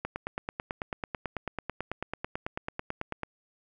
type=click train; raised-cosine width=0.5 ms; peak=-17 dBFS; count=30; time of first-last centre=0.05-3.233 s; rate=9.11 Hz; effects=none